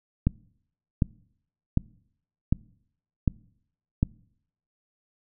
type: click train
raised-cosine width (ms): 5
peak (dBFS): -8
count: 6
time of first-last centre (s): 0.27-4.029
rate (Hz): 1.33
effects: noise-tail reverb RT60 0.7 s tail -24 dB re dry